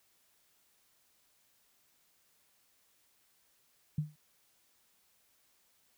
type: tone with exponential decay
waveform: sine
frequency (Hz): 151.3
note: D#3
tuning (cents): -48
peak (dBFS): -26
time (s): 3.98-4.16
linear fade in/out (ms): 5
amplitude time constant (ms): 38
effects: white hiss -71 dBFS RMS until 5.97 s